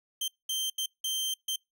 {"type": "tone bursts at uneven times", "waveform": "sawtooth", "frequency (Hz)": 3136, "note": "G7", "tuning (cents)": 0, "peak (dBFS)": -26, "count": 5, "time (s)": [[0.21, 0.28], [0.49, 0.7], [0.78, 0.86], [1.04, 1.34], [1.48, 1.56]], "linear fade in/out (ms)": 5, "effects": ["noise-tail reverb RT60 0.2 s tail -26 dB re dry"]}